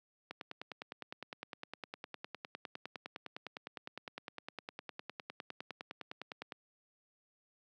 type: click train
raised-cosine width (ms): 0.3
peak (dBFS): -26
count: 62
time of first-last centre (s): 0.31-6.522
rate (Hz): 9.82
effects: high-pass 200 Hz 12 dB/octave